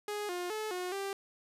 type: tone with pitch steps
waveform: sawtooth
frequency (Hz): 415.8 / 355.6 / 431.5 / 361.8 / 393.7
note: G#4 / F4 / A4 / F#4 / G4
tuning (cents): +2 / +31 / -34 / -39 / +8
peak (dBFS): -31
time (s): 0.08-1.13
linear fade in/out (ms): 2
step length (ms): 210
effects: resampled to 32000 Hz